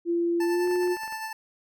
sine tone with pitch glide, 341.9 to 358.3 Hz, F4 to F4, -37 to +44 cents, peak -22 dBFS, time 0.05-0.97 s, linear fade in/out 50 ms, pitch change +81 cents, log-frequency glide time 0.45-0.67 s
25% pulse tone with tremolo, 881 Hz, A5, 2 cents sharp, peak -27 dBFS, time 0.4-1.33 s, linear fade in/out 5 ms, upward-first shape sine, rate 9.8 Hz, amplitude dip 40%
clicks, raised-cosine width 0.5 ms, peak -31 dBFS, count 9, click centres 0.675 / 0.712 / 0.758 / 0.832 / 0.876 / 0.969 / 1.034 / 1.078 / 1.125 s
effects none

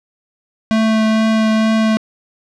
square tone with vibrato, 220 Hz, A3, in tune, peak -12 dBFS, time 0.71-1.97 s, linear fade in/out 0 ms, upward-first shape triangle, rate 2.2 Hz, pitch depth 11 cents each way, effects low-pass 5000 Hz 12 dB/octave

